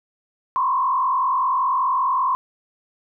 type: tone with frequency modulation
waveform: sine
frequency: 1046.5 Hz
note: C6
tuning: in tune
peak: -17 dBFS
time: 0.56-2.35 s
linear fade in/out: 0 ms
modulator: 45.2 Hz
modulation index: 1.4
effects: none